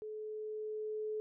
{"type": "tone with level ramp", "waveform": "sine", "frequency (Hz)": 429.7, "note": "A4", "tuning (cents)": -41, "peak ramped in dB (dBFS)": [-41, -35], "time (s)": [0.02, 1.2], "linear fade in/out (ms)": 0, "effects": []}